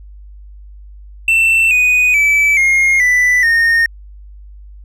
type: tone with pitch steps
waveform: triangle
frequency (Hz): 2679 / 2485 / 2305 / 2139 / 1983.9 / 1840.4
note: E7 / D#7 / D7 / C7 / B6 / A#6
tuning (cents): +27 / -3 / -33 / +38 / +7 / -23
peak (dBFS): -7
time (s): 1.28-3.86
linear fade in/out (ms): 2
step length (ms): 430
effects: added 50 Hz sine -33 dBFS peak until 4.84 s